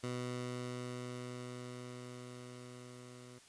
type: tone with level ramp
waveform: 15% pulse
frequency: 124 Hz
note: B2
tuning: 7 cents sharp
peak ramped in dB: -31 to -46 dBFS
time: 0.03-3.39 s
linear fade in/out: 10 ms
effects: white hiss -61 dBFS RMS until 3.48 s + resampled to 22050 Hz